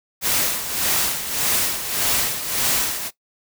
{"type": "noise with tremolo", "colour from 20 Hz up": "white", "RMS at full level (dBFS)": -19, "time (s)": [0.21, 3.11], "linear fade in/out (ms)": 50, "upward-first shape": "sine", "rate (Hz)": 1.7, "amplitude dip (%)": 65, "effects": ["noise-tail reverb RT60 0.1 s tail -17 dB re dry"]}